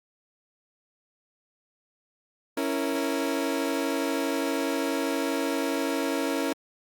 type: chord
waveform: 30% pulse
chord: A# diminished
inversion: first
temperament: equal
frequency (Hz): 277.2 / 329.6 / 466.2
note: C#4 / E4 / A#4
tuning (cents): 0 / 0 / 0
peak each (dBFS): -26 / -28 / -29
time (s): 2.57-6.53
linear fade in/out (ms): 5
effects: Opus 48 kbps